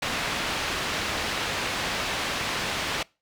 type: low-pass noise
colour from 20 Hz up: white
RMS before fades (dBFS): -29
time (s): 0.02-3.03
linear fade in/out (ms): 5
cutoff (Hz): 3300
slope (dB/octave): 12
effects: noise-tail reverb RT60 0.3 s tail -25 dB re dry